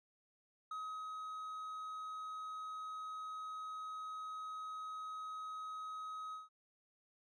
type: tone with ADSR envelope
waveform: triangle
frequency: 1268 Hz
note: D#6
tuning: 32 cents sharp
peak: -39 dBFS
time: 0.71-6.49 s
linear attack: 4 ms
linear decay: 330 ms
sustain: -2 dB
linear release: 160 ms
effects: resampled to 24000 Hz